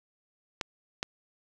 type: clicks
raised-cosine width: 0.2 ms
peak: -13 dBFS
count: 2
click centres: 0.612 / 1.029 s
effects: none